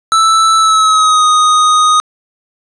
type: tone with pitch glide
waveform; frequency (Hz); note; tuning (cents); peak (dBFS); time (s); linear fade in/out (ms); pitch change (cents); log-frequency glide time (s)
square; 1318.5 to 1244.5; E6 to D#6; 0 to 0; -7; 0.12-2; 0; -100; 0.57-1.25
effects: resampled to 22050 Hz + 8-bit